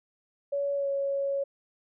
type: tone with pitch glide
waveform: sine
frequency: 564 to 555 Hz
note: C#5 to C#5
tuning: +30 to +2 cents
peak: -26 dBFS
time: 0.52-1.44 s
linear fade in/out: 10 ms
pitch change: -28 cents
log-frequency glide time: 0.76-0.88 s
effects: none